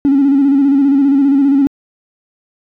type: tone with vibrato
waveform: triangle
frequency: 277.3 Hz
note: C#4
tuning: 1 cent sharp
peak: -4 dBFS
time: 0.05-1.67 s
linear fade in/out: 0 ms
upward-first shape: square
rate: 15 Hz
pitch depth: 48 cents each way
effects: tanh soft clip ceiling -4 dBFS